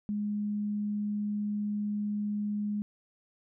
sine tone, 207.7 Hz, G#3, in tune, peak -29 dBFS, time 0.09-2.82 s, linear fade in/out 0 ms, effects none

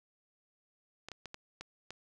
clicks, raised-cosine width 0.2 ms, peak -26 dBFS, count 6, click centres 1.086 / 1.117 / 1.257 / 1.344 / 1.61 / 1.906 s, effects none

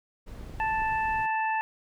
brown noise, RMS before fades -41 dBFS, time 0.26-1.27 s, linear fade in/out 20 ms
clicks, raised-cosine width 2 ms, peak -33 dBFS, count 6, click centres 0.411 / 0.496 / 0.54 / 0.64 / 0.819 / 0.923 s
harmonic tone, 880 Hz, A5, in tune, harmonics 1 / 2 / 3, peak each -26 / -32 / -36 dBFS, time 0.6-1.61 s, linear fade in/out 0 ms
effects none

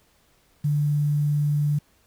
sine tone with quantisation, 147.1 Hz, D3, 3 cents sharp, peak -19 dBFS, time 0.64-1.79 s, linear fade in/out 10 ms, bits 8, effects pink hiss -62 dBFS RMS until 2.06 s

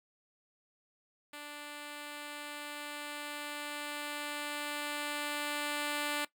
5% pulse tone with level ramp, 293.7 Hz, D4, in tune, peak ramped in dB -33 to -21 dBFS, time 1.33-6.25 s, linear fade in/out 5 ms, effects noise-tail reverb RT60 0.1 s tail -18 dB re dry

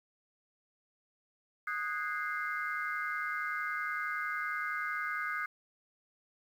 sine chord, Ab dominant seventh, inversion second, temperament equal with one note detuned, 1244.5 / 1480 / 1630.8 / 2093 Hz, Eb6 / Gb6 / Ab6 / C7, 0 / 0 / -32 / 0 cents, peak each -37 / -38 / -39 / -39 dBFS, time 1.67-5.46 s, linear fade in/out 5 ms, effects tanh soft clip ceiling -23 dBFS + 10-bit

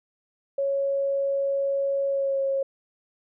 sine tone with pitch glide, 553 to 544.4 Hz, C#5 to C#5, -4 to -31 cents, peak -22 dBFS, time 0.58-2.63 s, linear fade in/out 5 ms, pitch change -27 cents, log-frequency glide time 2.08-2.4 s, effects none

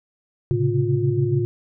sine tone cluster, 111.5 / 132.2 / 139.3 / 354.1 Hz, A2 / C3 / C#3 / F4, +23 / +18 / +9 / +24 cents, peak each -23 dBFS, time 0.51-1.45 s, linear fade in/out 0 ms, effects none

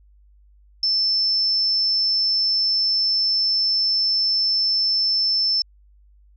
sine tone, 5300 Hz, E8, 9 cents sharp, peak -17 dBFS, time 0.83-5.62 s, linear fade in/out 2 ms, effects added 50 Hz sine -50 dBFS peak until 6.36 s

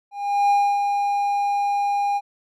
triangle tone with ADSR envelope, 810 Hz, G#5, 43 cents flat, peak -12 dBFS, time 0.11-2.21 s, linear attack 390 ms, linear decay 280 ms, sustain -5 dB, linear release 44 ms, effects none

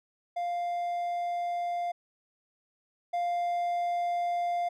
triangle tone pair in turn, 699 / 699 Hz, F5 / F5, +1 / +1 cents, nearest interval unison, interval 0 cents, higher neither, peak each -27 / -25 dBFS, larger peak second, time 0.36-1.92 / 3.13-4.69 s, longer neither, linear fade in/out 10 ms, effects none

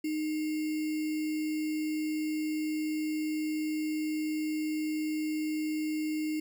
sine tone with sample-and-hold, 308.6 Hz, D#4, 14 cents flat, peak -29 dBFS, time 0.04-6.4 s, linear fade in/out 5 ms, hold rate 2450 Hz, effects none

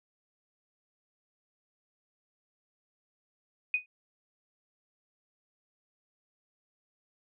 sine tone with exponential decay, 2489 Hz, D#7, in tune, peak -21 dBFS, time 3.74-3.86 s, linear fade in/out 2 ms, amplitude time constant 24 ms, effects none

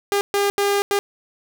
sawtooth tone bursts at uneven times, 403.1 Hz, G4, 48 cents sharp, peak -13 dBFS, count 4, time 0.12-0.21 / 0.34-0.5 / 0.58-0.82 / 0.91-0.99 s, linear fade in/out 0 ms, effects none

